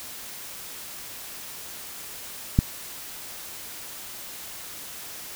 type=click; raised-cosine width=5 ms; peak=-4 dBFS; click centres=2.589 s; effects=white hiss -39 dBFS RMS until 5.35 s